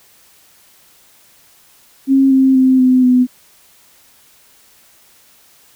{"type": "tone with pitch steps", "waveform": "sine", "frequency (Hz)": [270, 265.1, 260.2, 255.4, 250.8], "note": ["C#4", "C4", "C4", "C4", "B3"], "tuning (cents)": [-45, 23, -9, -42, 27], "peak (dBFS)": -7, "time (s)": [2.07, 3.27], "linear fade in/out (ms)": 50, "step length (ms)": 240, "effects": ["white hiss -49 dBFS RMS until 5.75 s"]}